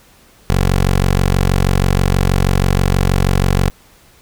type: tone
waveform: 15% pulse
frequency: 46.25 Hz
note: F#1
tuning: in tune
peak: -5 dBFS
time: 0.5-3.7 s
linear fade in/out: 0 ms
effects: pink hiss -48 dBFS RMS until 4.21 s